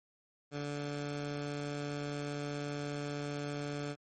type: tone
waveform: 15% pulse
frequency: 145 Hz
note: D3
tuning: 22 cents flat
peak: -30 dBFS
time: 0.51-3.96 s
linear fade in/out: 50 ms
effects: MP3 32 kbps